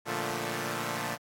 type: chord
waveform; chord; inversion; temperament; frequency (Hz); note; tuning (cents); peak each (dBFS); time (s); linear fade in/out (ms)
5% pulse; Bb major seventh; none; equal; 116.54 / 146.83 / 174.61 / 220; Bb2 / D3 / F3 / A3; 0 / 0 / 0 / 0; -25 / -26 / -26 / -26; 0.05-1.18; 50
effects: AAC 64 kbps